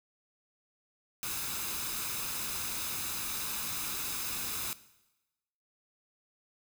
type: noise with comb filter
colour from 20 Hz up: white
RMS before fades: -36 dBFS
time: 1.23-4.73 s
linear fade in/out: 0 ms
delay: 0.79 ms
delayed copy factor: +0.5
effects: noise-tail reverb RT60 1.0 s tail -17 dB re dry